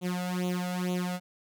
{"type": "tone with flanger", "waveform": "sawtooth", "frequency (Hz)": 180.2, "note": "F#3", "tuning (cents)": -45, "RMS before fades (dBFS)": -31, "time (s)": [0.01, 1.2], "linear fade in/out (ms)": 50, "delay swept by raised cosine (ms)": [0.29, 1.49], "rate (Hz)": 2.2, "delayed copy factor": 0.85, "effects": []}